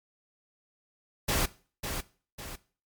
pink noise with echo, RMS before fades -27 dBFS, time 1.28-1.46 s, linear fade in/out 10 ms, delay 550 ms, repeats 2, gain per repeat -7 dB, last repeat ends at 2.56 s, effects noise-tail reverb RT60 0.4 s tail -19 dB re dry + MP3 96 kbps

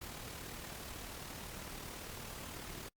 pink noise with amplitude modulation, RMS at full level -45 dBFS, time 0.01-2.89 s, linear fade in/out 10 ms, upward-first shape sine, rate 38 Hz, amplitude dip 40%, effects noise-tail reverb RT60 0.1 s tail -25 dB re dry + Opus 48 kbps

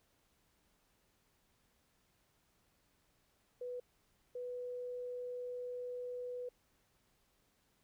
sine tone bursts at uneven times, 493.9 Hz, B4, in tune, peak -40 dBFS, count 2, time 3.61-3.8 / 4.35-6.49 s, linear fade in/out 5 ms, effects pink hiss -75 dBFS RMS until 7.83 s

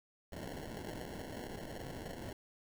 violet noise with sample-and-hold, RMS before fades -45 dBFS, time 0.32-2.33 s, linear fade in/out 5 ms, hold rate 1225 Hz, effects none

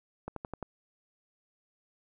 slowing click train, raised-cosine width 1 ms, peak -23 dBFS, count 5, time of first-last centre 0.28-0.627 s, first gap 83 ms, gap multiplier 1.03, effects none

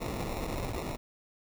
pink noise with sample-and-hold, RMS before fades -35 dBFS, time 0-0.97 s, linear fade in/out 20 ms, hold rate 1575 Hz, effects none

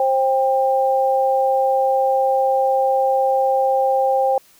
sine tone pair together, 529.9 / 794 Hz, C5 / G5, +22 / +22 cents, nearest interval perfect fifth, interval 700 cents, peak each -17 dBFS, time 0-4.38 s, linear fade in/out 2 ms, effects white hiss -52 dBFS RMS until 4.59 s

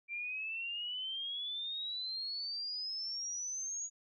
sine exponential sweep, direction up, 2349 to 6770 Hz, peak -37 dBFS, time 0.08-3.9 s, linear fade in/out 50 ms, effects none

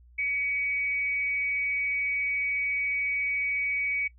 sine tone with frequency modulation, 2257 Hz, C#7, 31 cents sharp, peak -26 dBFS, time 0.18-4.08 s, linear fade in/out 10 ms, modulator 275 Hz, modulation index 0.22, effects noise-tail reverb RT60 0.1 s tail -19 dB re dry + added 60 Hz sine -52 dBFS peak until 4.18 s

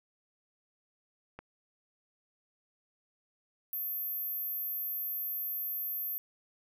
click, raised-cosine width 0.5 ms, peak -29 dBFS, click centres 1.39 s
sine tone, 13420 Hz, G#9, 17 cents sharp, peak -33 dBFS, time 3.73-6.18 s, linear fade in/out 0 ms
effects none

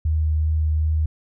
sine tone with vibrato, 77.8 Hz, D#2, in tune, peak -17 dBFS, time 0.05-1.06 s, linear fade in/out 5 ms, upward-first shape triangle, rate 2.6 Hz, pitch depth 13 cents each way, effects none

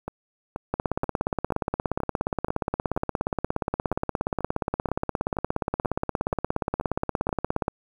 two click trains, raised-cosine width 1 ms, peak -10 / -17 dBFS, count 119 / 16, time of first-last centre 0.74-7.681 / 0.08-7.292 s, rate 17 / 2.08 Hz, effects 8-bit

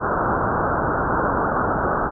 white low-pass noise, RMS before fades -21 dBFS, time 0-2.11 s, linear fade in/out 50 ms, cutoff 1500 Hz, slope 96 dB/octave, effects none

